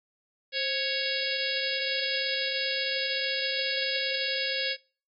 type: harmonic tone with a mistuned harmonic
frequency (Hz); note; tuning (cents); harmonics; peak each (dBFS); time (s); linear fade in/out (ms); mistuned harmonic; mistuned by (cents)
554.4; C#5; 0; 1 / 3 / 4 / 5 / 6 / 7 / 8 / 9; -35 / -35 / -35 / -35 / -35 / -35 / -35 / -35; 0.52-4.77; 50; 1; -77
effects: noise-tail reverb RT60 0.4 s tail -25 dB re dry + AAC 32 kbps